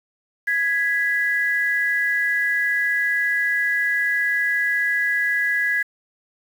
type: tone pair together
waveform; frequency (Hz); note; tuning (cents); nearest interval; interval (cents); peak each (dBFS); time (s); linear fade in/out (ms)
sine; 1663 / 1977.7; G#6 / B6; +2 / +2; minor third; 300; -20 / -22; 0.47-5.83; 10
effects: 7-bit